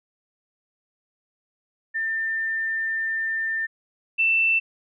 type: tone pair in turn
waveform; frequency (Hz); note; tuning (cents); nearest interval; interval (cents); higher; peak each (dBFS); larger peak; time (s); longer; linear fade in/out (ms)
sine; 1795 / 2670; A6 / E7; +34 / +22; perfect fifth; 688; second; -23 / -17; second; 1.94-3.67 / 4.18-4.6; first; 20
effects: none